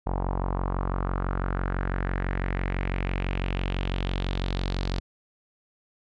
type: tone with low-pass filter sweep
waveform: sawtooth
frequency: 46 Hz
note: F#1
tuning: 9 cents flat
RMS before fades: -28 dBFS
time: 0.06-5 s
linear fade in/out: 10 ms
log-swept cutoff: 880 to 4500 Hz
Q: 3
effects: none